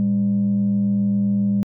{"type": "tone pair together", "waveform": "sine", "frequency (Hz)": [112.98, 200.5], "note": ["A2", "G3"], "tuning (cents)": [46, 39], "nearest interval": "minor seventh", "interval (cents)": 993, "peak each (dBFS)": [-26, -15], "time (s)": [0, 1.63], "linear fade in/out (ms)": 0, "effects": ["tanh soft clip ceiling -13 dBFS"]}